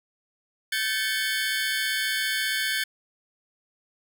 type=tone cluster; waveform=25% pulse; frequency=1542 / 1617 / 1748 / 2211 Hz; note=G6 / G#6 / A6 / C#7; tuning=-29 / -47 / -12 / -5 cents; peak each=-25 / -33 / -25 / -27 dBFS; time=0.72-2.84 s; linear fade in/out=5 ms; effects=none